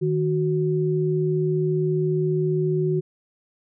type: tone pair together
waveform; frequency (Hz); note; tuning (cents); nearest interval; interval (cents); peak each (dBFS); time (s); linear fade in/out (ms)
sine; 155.3 / 370; D#3 / F#4; -3 / 0; octave + minor third; 1503; -22; 0.01-3.01; 20
effects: none